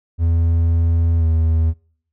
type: tone with pitch glide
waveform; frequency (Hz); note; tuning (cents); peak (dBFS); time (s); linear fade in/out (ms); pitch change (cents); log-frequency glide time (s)
triangle; 83.4 to 80.93; E2 to E2; +21 to -31; -11; 0.18-1.74; 50; -52; 1.18-1.25
effects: noise-tail reverb RT60 0.6 s tail -26 dB re dry